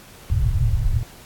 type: low-pass noise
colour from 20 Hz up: white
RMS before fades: -19 dBFS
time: 0.3-1.03 s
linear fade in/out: 0 ms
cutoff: 120 Hz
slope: 48 dB/octave
effects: pink hiss -45 dBFS RMS until 1.25 s + AAC 64 kbps